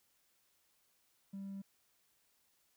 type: tone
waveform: triangle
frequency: 196 Hz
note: G3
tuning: in tune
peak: -39 dBFS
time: 1.33-1.62 s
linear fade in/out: 10 ms
effects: tanh soft clip ceiling -38 dBFS + white hiss -75 dBFS RMS until 2.76 s